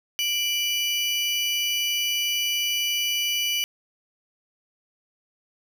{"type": "tone pair together", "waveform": "35% pulse", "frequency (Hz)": [2349, 2960], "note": ["D7", "F#7"], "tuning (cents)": [0, 0], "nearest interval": "major third", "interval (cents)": 400, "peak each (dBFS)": [-27, -22], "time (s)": [0.19, 3.64], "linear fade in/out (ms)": 0, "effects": []}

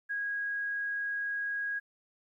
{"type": "tone", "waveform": "sine", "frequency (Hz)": 1646, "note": "G#6", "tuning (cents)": -16, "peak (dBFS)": -31, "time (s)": [0.09, 1.8], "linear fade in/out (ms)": 20, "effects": ["12-bit"]}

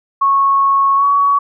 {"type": "tone with pitch glide", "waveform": "sine", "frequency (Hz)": [1101, 1126.1], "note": ["C#6", "C#6"], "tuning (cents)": [-12, 27], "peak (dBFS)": -9, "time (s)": [0.21, 1.39], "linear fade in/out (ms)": 10, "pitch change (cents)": 39, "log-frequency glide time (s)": [0.96, 1.05], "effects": []}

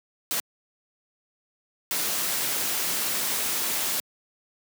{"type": "noise bursts at uneven times", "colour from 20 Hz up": "white", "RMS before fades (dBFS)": -27, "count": 2, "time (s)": [[0.31, 0.4], [1.91, 4]], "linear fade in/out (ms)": 0, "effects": ["high-pass 150 Hz 12 dB/octave"]}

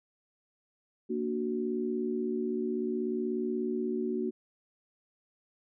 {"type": "chord", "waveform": "sine", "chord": "Bb augmented", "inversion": "none", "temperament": "equal", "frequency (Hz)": [233.1, 293.7, 370], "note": ["Bb3", "D4", "F#4"], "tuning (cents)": [0, 0, 0], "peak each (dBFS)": [-33, -37, -32], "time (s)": [1.09, 4.31], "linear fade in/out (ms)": 20, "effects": []}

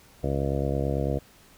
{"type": "harmonic tone", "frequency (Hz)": 69, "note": "C#2", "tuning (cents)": -7, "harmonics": [1, 2, 3, 4, 5, 6, 7, 8, 9, 10], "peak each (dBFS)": [-30, -29, -35, -34, -35, -38, -32, -37, -35, -40], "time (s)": [0.23, 1.19], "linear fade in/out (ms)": 10, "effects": ["pink hiss -55 dBFS RMS until 1.57 s"]}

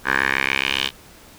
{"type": "tone with band-pass filter sweep", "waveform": "10% pulse", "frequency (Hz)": 67.2, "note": "C2", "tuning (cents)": 47, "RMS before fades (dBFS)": -21, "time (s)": [0.04, 0.91], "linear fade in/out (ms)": 50, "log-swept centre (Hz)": [1500, 3300], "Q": 3.5, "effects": ["pink hiss -46 dBFS RMS until 1.38 s"]}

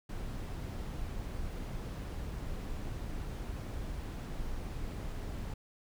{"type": "noise", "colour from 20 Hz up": "brown", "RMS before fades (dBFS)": -39, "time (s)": [0.09, 5.54], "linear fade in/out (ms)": 5, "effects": []}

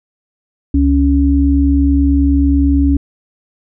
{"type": "tone pair together", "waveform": "sine", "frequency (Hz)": [69.8, 279.2], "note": ["C#2", "C#4"], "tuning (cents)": [13, 13], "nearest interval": "2 octaves", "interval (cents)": 2400, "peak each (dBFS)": -11, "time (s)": [0.74, 2.97], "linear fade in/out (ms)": 5, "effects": []}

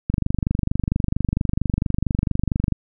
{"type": "click train", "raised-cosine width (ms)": 5, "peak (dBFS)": -7, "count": 65, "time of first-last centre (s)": [0.1, 2.723], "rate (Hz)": 24.4, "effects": []}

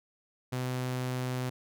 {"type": "tone", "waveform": "sawtooth", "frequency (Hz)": 127, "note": "B2", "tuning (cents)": 49, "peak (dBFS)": -27, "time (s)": [0.52, 1.5], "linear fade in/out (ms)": 10, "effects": []}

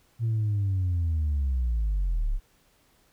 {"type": "linear sweep", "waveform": "sine", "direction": "down", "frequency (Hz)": [116.54, 31.72], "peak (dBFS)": -21, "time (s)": [0.19, 2.4], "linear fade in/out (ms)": 50, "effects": ["tanh soft clip ceiling -21 dBFS", "pink hiss -64 dBFS RMS until 3.12 s"]}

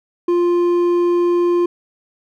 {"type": "tone with hard clipping", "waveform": "sine", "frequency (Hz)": 349.2, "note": "F4", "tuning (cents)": 0, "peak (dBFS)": -14, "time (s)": [0.28, 1.66], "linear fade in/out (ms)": 5, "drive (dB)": 5, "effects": []}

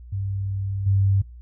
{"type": "tone with level steps", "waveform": "sine", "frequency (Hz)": 98, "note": "G2", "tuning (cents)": 0, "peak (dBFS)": [-24, -16], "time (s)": [0.12, 1.22], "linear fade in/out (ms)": 10, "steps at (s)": 0.86, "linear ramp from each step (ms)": 10, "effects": ["noise-tail reverb RT60 0.2 s tail -19 dB re dry", "added 60 Hz sine -39 dBFS peak until 1.41 s"]}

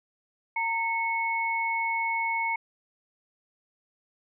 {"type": "tone pair together", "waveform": "sine", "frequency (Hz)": [917.3, 2200], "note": ["A#5", "C#7"], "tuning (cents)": [-28, -14], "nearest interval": "octave + minor third", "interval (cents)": 1514, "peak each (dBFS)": -28, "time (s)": [0.56, 2.56], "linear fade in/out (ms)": 5, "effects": []}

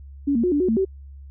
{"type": "tone with pitch steps", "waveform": "sine", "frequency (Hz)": [282.4, 232.3, 360.4, 290.4, 366.7, 224.1, 383.2], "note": ["C#4", "A#3", "F#4", "D4", "F#4", "A3", "G4"], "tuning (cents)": [32, -6, -45, -19, -15, 32, -39], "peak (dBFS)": -17, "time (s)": [0.27, 0.851], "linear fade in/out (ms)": 10, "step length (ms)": 83, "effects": ["added 69 Hz sine -38 dBFS peak until 1.3 s"]}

